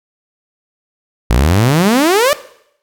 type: exponential sweep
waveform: sawtooth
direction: up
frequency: 52.8 to 610 Hz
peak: -5 dBFS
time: 1.3-2.33 s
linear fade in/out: 0 ms
effects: noise-tail reverb RT60 0.7 s tail -17 dB re dry